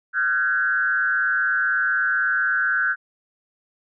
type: tone with frequency modulation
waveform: sine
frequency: 1522 Hz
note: F#6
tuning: 48 cents sharp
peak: -18 dBFS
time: 0.13-2.96 s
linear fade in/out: 50 ms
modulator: 128 Hz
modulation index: 1
effects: none